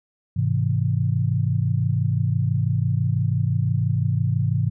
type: chord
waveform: sine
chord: Ab augmented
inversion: none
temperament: just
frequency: 103.83 / 129.78 / 162.23 Hz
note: Ab2 / C3 / E3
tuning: 0 / -14 / -27 cents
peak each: -22 / -22 / -25 dBFS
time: 0.36-4.7 s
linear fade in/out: 10 ms
effects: none